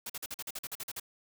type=noise bursts; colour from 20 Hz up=white; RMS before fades=-39 dBFS; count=12; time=0.06-0.999 s; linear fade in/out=5 ms; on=37 ms; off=45 ms; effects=none